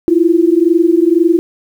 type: tone pair together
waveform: sine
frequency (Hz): 327.2 / 349.2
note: E4 / F4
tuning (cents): -13 / 0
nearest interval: minor second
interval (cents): 113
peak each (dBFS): -10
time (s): 0.08-1.39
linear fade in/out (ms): 0
effects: 7-bit